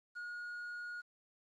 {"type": "tone with quantisation", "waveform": "triangle", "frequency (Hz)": 1441, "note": "F#6", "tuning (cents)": -46, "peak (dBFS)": -40, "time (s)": [0.15, 1.02], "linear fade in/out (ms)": 20, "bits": 11, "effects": ["low-pass 7000 Hz 12 dB/octave"]}